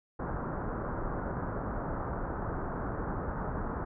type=low-pass noise; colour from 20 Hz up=pink; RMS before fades=-35 dBFS; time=0.19-3.85 s; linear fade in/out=10 ms; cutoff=1500 Hz; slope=48 dB/octave; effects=none